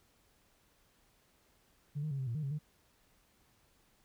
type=tone with pitch steps; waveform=sine; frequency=145.4 / 154 / 137.6 / 131.7 / 116.3 / 153.8 / 137.5 / 151 Hz; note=D3 / D#3 / C#3 / C3 / A#2 / D#3 / C#3 / D3; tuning=-17 / -17 / -12 / +12 / -4 / -20 / -14 / +48 cents; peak=-33 dBFS; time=1.95-2.59 s; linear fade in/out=20 ms; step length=80 ms; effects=tanh soft clip ceiling -30 dBFS + pink hiss -70 dBFS RMS until 4.04 s